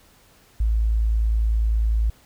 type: tone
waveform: sine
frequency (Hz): 55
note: A1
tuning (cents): 0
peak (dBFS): -17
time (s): 0.6-2.1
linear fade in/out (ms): 5
effects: pink hiss -55 dBFS RMS until 2.25 s